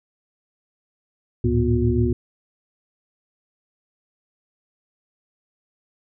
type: tone cluster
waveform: sine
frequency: 72.2 / 108.7 / 115.7 / 242.4 / 359.5 Hz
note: D2 / A2 / A#2 / B3 / F#4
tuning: -29 / -21 / -13 / -32 / -50 cents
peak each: -23 dBFS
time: 1.44-2.13 s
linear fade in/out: 5 ms
effects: none